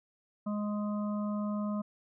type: harmonic tone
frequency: 208.1 Hz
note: G#3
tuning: 4 cents sharp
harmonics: 1 / 3 / 5 / 6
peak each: -31 / -41 / -45 / -46 dBFS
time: 0.46-1.82 s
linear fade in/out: 10 ms
effects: none